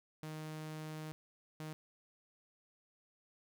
sawtooth tone bursts at uneven times, 155.56 Hz, D#3, in tune, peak -39 dBFS, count 2, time 0.23-1.12 / 1.6-1.73 s, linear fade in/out 0 ms, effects none

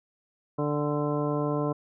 harmonic tone with a mistuned harmonic, 147.5 Hz, D3, 8 cents sharp, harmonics 1 / 2 / 3 / 4 / 5 / 6 / 7 / 9, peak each -30 / -30 / -31 / -33 / -39 / -46 / -35 / -43 dBFS, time 0.58-1.73 s, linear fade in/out 10 ms, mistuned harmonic 6, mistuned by -36 cents, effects none

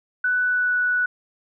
sine tone with pitch glide, 1490 to 1477.1 Hz, F#6 to F#6, +12 to -3 cents, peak -18 dBFS, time 0.24-1.06 s, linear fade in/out 5 ms, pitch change -15 cents, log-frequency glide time 0.43-0.75 s, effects none

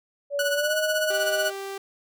sine tone with pitch glide, 570 to 621.6 Hz, C#5 to D#5, +48 to -2 cents, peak -24 dBFS, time 0.3-1.52 s, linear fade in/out 50 ms, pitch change +150 cents, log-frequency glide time 0.53-0.75 s
sawtooth tone with tremolo, 1473 Hz, F#6, 8 cents flat, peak -19 dBFS, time 0.39-1.5 s, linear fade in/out 2 ms, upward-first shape sine, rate 16 Hz, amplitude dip 65%
sawtooth tone, 392 Hz, G4, in tune, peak -28 dBFS, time 1.1-1.78 s, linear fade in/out 5 ms
effects none

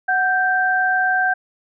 sine tone pair together, 740.9 / 1568 Hz, F#5 / G6, +2 / 0 cents, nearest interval octave + minor second, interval 1298 cents, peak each -19 / -17 dBFS, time 0.08-1.34 s, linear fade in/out 10 ms, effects none

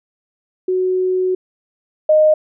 sine tone pair in turn, 370 / 617.4 Hz, F#4 / D#5, 0 / -14 cents, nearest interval major sixth, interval 886 cents, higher second, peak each -14 / -8 dBFS, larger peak second, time 0.68-1.35 / 2.09-2.34 s, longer first, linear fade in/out 5 ms, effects none

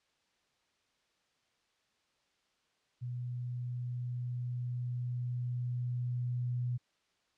sine tone with level ramp, 122.9 Hz, B2, 8 cents flat, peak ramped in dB -36 to -31 dBFS, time 3.01-6.78 s, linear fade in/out 20 ms, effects white hiss -75 dBFS RMS until 7.37 s + low-pass 5000 Hz 12 dB/octave

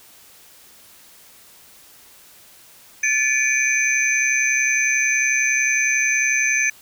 sine tone cluster, 1733 / 2297 / 2428 / 6130 Hz, A6 / D7 / D#7 / G8, -27 / -39 / -43 / -40 cents, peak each -22 dBFS, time 3.03-6.7 s, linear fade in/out 5 ms, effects white hiss -48 dBFS RMS until 6.81 s

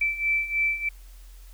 sine beating tone pair, 2325 / 2328.2 Hz, D7 / D7, -18 / -16 cents, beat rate 3.2 Hz, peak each -28 / -24 dBFS, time 0.01-0.89 s, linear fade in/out 5 ms, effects added 43 Hz sine -43 dBFS peak until 1.53 s + white hiss -57 dBFS RMS until 1.53 s

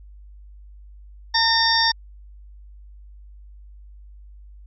harmonic tone with a mistuned harmonic, 911 Hz, A#5, 40 cents flat, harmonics 1 / 2 / 4 / 5 / 6, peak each -22 / -22 / -24 / -24 / -21 dBFS, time 1.34-1.92 s, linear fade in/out 10 ms, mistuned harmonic 5, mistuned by +61 cents, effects added 50 Hz sine -41 dBFS peak until 4.66 s

